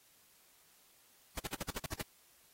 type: noise bursts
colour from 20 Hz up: pink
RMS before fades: -38 dBFS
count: 9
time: 1.37-2.018 s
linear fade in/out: 5 ms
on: 24 ms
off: 54 ms
effects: white hiss -66 dBFS RMS until 2.53 s + AAC 48 kbps

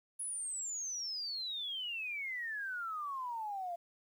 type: exponential sweep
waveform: sine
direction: down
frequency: 10548 to 676 Hz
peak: -37 dBFS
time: 0.19-3.76 s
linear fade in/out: 10 ms
effects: 11-bit

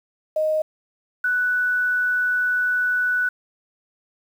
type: tone pair in turn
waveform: sine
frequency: 622.3 / 1483.9 Hz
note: D#5 / F#6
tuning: 0 / +5 cents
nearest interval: octave + minor third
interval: 1505 cents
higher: second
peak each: -18 dBFS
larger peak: neither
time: 0.36-0.62 / 1.24-3.29 s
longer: second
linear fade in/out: 5 ms
effects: 8-bit

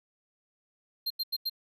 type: tone bursts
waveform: square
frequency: 4186 Hz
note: C8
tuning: in tune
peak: -29 dBFS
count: 4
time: 1.06-1.497 s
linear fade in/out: 10 ms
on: 44 ms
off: 87 ms
effects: none

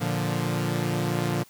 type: chord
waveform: sawtooth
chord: Bb major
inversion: none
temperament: equal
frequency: 116.54 / 146.83 / 174.61 Hz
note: Bb2 / D3 / F3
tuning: 0 / 0 / 0 cents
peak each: -25 dBFS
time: 0-1.44 s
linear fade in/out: 20 ms
effects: white hiss -55 dBFS RMS until 1.49 s

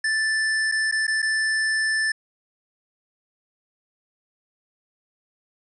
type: tone with dropouts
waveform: square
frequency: 1760 Hz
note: A6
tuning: in tune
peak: -21 dBFS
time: 0.04-2.12 s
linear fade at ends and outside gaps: 5 ms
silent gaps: 0.716-0.721 / 0.914-0.923 / 1.069-1.078 / 1.22-1.226 s
effects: resampled to 24000 Hz

